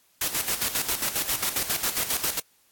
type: noise with tremolo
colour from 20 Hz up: white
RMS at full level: -25 dBFS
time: 0.21-2.4 s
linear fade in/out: 5 ms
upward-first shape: square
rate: 7.4 Hz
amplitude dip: 65%
effects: white hiss -63 dBFS RMS until 2.71 s + AAC 64 kbps